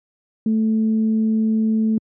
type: tone with frequency modulation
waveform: sine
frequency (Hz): 220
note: A3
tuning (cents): 0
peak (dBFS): -15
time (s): 0.46-1.98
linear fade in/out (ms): 2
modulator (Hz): 217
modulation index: 0.23
effects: high-pass 100 Hz 12 dB/octave